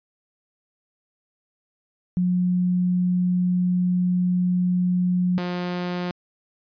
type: tone pair in turn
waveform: sine / sawtooth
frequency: 180 / 177.93 Hz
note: F#3 / F3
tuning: -47 / +33 cents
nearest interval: unison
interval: 20 cents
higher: first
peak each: -18 / -21 dBFS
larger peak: first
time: 2.17-5.38 / 5.38-6.11 s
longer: first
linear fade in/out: 0 ms
effects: resampled to 11025 Hz